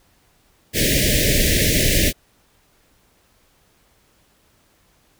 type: band-stop noise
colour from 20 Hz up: pink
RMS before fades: -17 dBFS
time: 0.73-2.13 s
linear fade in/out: 50 ms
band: 630 to 1700 Hz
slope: 96 dB/octave
effects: pink hiss -59 dBFS RMS until 5.19 s